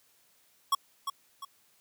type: tone with echo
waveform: square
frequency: 1108.7 Hz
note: C#6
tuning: in tune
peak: -23 dBFS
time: 0.72-0.75 s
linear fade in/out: 5 ms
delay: 350 ms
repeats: 2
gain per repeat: -8 dB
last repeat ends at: 1.45 s
effects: white hiss -66 dBFS RMS until 1.8 s + high-pass 80 Hz 12 dB/octave